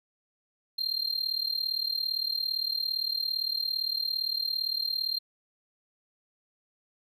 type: tone with amplitude modulation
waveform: triangle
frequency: 4184 Hz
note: C8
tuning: 1 cent flat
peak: -23 dBFS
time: 0.78-5.19 s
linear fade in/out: 10 ms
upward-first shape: sine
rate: 37.6 Hz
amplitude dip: 85%
effects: none